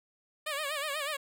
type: tone with vibrato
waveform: 10% pulse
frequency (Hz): 587.3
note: D5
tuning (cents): 0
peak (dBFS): -24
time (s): 0.46-1.17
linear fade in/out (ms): 10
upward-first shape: sine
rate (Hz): 8.2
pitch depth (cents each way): 110
effects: none